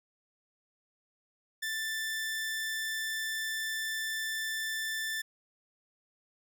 sawtooth tone, 1768 Hz, A6, 8 cents sharp, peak -29 dBFS, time 1.62-5.22 s, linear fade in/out 10 ms, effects none

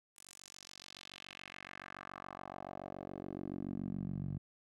10% pulse tone with band-pass filter sweep, 47.06 Hz, F#1, 30 cents sharp, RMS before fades -45 dBFS, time 0.16-4.38 s, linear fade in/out 10 ms, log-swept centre 9100 to 130 Hz, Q 2, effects none

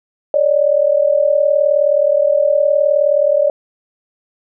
sine tone pair together, 562.8 / 602 Hz, C#5 / D5, +26 / +43 cents, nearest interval minor second, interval 117 cents, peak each -13 dBFS, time 0.34-3.5 s, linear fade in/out 2 ms, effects none

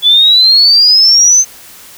sine exponential sweep, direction up, 3418 to 6272 Hz, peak -3 dBFS, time 0.02-1.45 s, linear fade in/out 50 ms, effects white hiss -35 dBFS RMS until 1.97 s

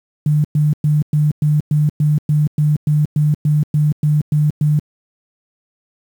sine tone bursts, 150.1 Hz, D3, 38 cents sharp, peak -10 dBFS, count 16, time 0.26-4.79 s, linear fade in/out 2 ms, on 180 ms, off 110 ms, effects high-pass 100 Hz 12 dB/octave + 7-bit

